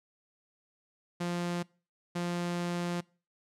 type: tone bursts at uneven times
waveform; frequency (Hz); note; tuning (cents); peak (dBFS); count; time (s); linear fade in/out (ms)
sawtooth; 174.4; F3; -2; -27; 2; 1.2-1.63 / 2.15-3.01; 10
effects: noise-tail reverb RT60 0.4 s tail -25 dB re dry + low-pass 9000 Hz 12 dB/octave